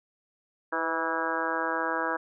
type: harmonic tone with a mistuned harmonic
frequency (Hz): 162.9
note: E3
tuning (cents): -20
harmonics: 2 / 3 / 4 / 5 / 6 / 7 / 8 / 9 / 10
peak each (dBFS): -36 / -35 / -36 / -38 / -33 / -37 / -35 / -36 / -33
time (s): 0.72-2.17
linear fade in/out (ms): 10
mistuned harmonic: 3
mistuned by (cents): +32
effects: none